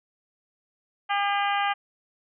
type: harmonic tone with a mistuned harmonic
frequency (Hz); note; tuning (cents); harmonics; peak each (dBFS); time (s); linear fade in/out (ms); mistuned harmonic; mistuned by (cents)
403.5; G#4; -50; 2 / 3 / 4 / 5 / 6 / 7 / 8; -25 / -29 / -31 / -33 / -35 / -36 / -37; 1.09-1.74; 20; 8; -67
effects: none